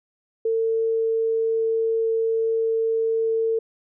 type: tone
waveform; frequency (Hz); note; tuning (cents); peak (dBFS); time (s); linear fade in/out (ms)
sine; 450.3; A4; +40; -19; 0.45-3.59; 5
effects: none